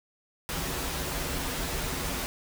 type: noise with comb filter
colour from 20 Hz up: pink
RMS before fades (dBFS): -32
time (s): 0.49-2.26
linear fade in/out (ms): 0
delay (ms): 9.4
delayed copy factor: -0.55
effects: none